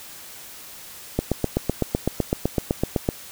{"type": "click train", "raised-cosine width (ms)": 2, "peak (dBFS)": -6, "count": 16, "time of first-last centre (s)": [1.19, 3.089], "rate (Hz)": 7.9, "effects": ["white hiss -41 dBFS RMS until 3.31 s"]}